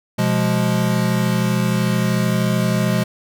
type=chord; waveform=square; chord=F diminished; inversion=second; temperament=equal with one note detuned; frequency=124.69 / 174.61 / 207.7 Hz; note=Cb3 / F3 / Ab3; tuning=+17 / 0 / 0 cents; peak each=-21 dBFS; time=0.18-3.04 s; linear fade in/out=10 ms; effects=none